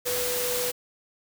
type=tone in noise; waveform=sine; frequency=493.9 Hz; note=B4; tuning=in tune; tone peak=-29 dBFS; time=0.05-0.72 s; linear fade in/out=20 ms; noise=white; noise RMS=-29 dBFS; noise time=0.05-0.72 s; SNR=-3 dB; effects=none